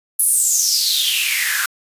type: noise with high-pass filter sweep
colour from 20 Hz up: white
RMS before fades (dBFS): -17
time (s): 0.19-1.66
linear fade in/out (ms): 5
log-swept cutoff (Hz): 11000 to 1400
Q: 6.9
effects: resampled to 32000 Hz